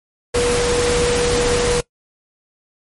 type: tone in noise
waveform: sine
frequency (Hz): 483.4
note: B4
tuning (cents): -37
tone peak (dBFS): -16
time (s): 0.34-1.81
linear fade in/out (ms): 10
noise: pink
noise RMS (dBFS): -20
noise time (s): 0.34-1.81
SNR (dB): +1
effects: noise-tail reverb RT60 0.1 s tail -20 dB re dry + MP3 48 kbps